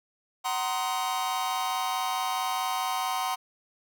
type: chord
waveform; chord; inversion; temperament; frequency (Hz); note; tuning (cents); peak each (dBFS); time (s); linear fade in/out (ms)
45% pulse; C half-diminished seventh; second; just; 753.5 / 941.9 / 1046.5 / 1255.8; Gb5 / Bb5 / C6 / Eb6; +31 / +18 / 0 / +16; -31 / -34 / -32 / -37; 0.44-3.36; 20
effects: none